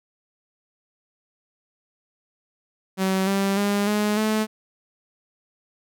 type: tone with pitch steps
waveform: sawtooth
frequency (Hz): 190.1 / 196.35 / 202.8 / 209.5 / 216.4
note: F#3 / G3 / G#3 / G#3 / A3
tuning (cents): +47 / +3 / -41 / +15 / -29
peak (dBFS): -16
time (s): 2.97-4.47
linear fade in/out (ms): 50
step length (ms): 300
effects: none